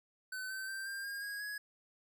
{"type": "tone with pitch steps", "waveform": "square", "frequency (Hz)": [1517, 1541.7, 1566.9, 1592.4, 1618.4, 1644.8, 1671.6], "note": ["F#6", "G6", "G6", "G6", "G#6", "G#6", "G#6"], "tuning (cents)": [43, -29, -1, 27, -45, -17, 11], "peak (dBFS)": -40, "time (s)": [0.32, 1.58], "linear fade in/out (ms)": 5, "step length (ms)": 180, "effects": []}